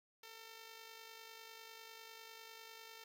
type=tone with amplitude modulation; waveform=5% pulse; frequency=450 Hz; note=A4; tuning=39 cents sharp; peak=-40 dBFS; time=0.23-3.04 s; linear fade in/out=5 ms; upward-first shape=sine; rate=50 Hz; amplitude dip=40%; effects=none